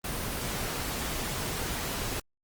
pink noise, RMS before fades -33 dBFS, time 0.04-2.2 s, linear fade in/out 5 ms, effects Opus 24 kbps

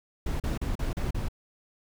brown noise bursts, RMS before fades -29 dBFS, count 6, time 0.26-1.285 s, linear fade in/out 5 ms, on 140 ms, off 37 ms, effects none

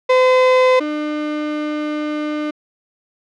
35% pulse tone pair in turn, 511 / 301.1 Hz, C5 / D4, -41 / +43 cents, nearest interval major sixth, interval 916 cents, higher first, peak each -8 / -18 dBFS, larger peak first, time 0.09-0.8 / 0.8-2.51 s, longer second, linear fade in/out 10 ms, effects low-pass 3000 Hz 12 dB/octave

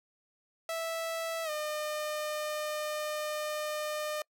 sawtooth tone with pitch glide, 657 to 606 Hz, E5 to D#5, -6 to -46 cents, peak -29 dBFS, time 0.69-4.22 s, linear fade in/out 2 ms, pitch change -140 cents, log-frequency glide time 1.44-1.5 s, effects noise-tail reverb RT60 0.1 s tail -26 dB re dry

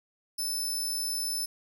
20% pulse tone, 5274 Hz, E8, in tune, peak -24 dBFS, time 0.38-1.46 s, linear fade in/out 10 ms, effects none

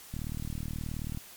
click train, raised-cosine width 5 ms, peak -24 dBFS, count 41, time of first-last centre 0.14-1.174 s, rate 38.7 Hz, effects white hiss -50 dBFS RMS until 1.36 s + MP3 96 kbps

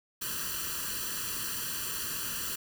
white noise with comb filter, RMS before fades -35 dBFS, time 0.21-2.56 s, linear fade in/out 10 ms, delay 0.68 ms, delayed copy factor +0.95, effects none

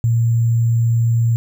sine tone with sample-and-hold, 116.1 Hz, A#2, 7 cents flat, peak -12 dBFS, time 0.04-1.36 s, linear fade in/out 0 ms, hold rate 7350 Hz, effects none

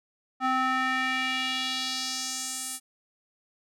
square tone with band-pass filter sweep, 259.5 Hz, C4, 14 cents flat, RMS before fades -29 dBFS, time 0.4-2.8 s, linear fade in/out 50 ms, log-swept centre 1100 to 10000 Hz, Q 2, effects none

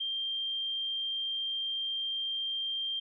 sine tone, 3177 Hz, G7, 23 cents sharp, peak -31 dBFS, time 0-3 s, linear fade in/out 10 ms, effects none

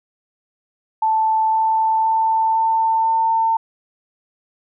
sine tone with pitch steps, 880 / 885.1 / 890.2 / 895.4 / 900.6 Hz, A5 / A5 / A5 / A5 / A5, 0 / +10 / +20 / +30 / +40 cents, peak -14 dBFS, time 1.02-3.57 s, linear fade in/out 5 ms, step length 510 ms, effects none

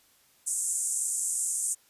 white band-pass noise, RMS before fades -30 dBFS, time 0.46-1.75 s, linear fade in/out 20 ms, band 7200 to 9400 Hz, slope 48 dB/octave, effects white hiss -63 dBFS RMS until 1.89 s + resampled to 32000 Hz

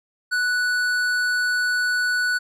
sine tone with tanh clipping, 1480 Hz, F#6, in tune, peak -21 dBFS, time 0.31-2.39 s, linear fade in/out 20 ms, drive 13 dB, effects none

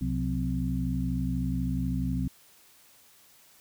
harmonic tone with a mistuned harmonic, 64.1 Hz, C2, 35 cents flat, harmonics 1 / 2 / 3 / 4, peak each -32 / -32 / -32 / -32 dBFS, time 0.01-2.28 s, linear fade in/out 5 ms, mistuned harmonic 3, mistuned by -110 cents, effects white hiss -58 dBFS RMS until 3.6 s

